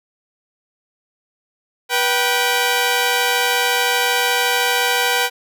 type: tone pair together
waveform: 10% pulse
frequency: 486.7 / 776 Hz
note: B4 / G5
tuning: -25 / -18 cents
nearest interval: minor sixth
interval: 807 cents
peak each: -10 dBFS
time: 1.89-5.3 s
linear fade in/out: 50 ms
effects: none